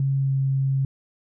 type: tone with pitch glide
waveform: sine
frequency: 136.5 to 135.17 Hz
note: C#3 to C#3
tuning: -26 to -43 cents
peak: -19 dBFS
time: 0-0.85 s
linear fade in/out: 2 ms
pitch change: -17 cents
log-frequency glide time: 0.17-0.35 s
effects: none